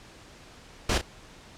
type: noise with echo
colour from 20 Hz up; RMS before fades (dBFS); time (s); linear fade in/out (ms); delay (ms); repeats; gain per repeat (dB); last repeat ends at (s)
pink; -24; 0.89-0.98; 5; 34; 1; -9; 1.014
effects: pink hiss -50 dBFS RMS until 1.57 s + low-pass 7000 Hz 12 dB/octave